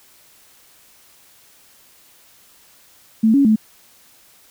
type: tone with pitch steps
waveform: sine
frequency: 221.4 / 279.2 / 217.2 Hz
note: A3 / C#4 / A3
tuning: +11 / +13 / -22 cents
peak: -10 dBFS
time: 3.23-3.56 s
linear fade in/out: 10 ms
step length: 110 ms
effects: white hiss -51 dBFS RMS until 4.5 s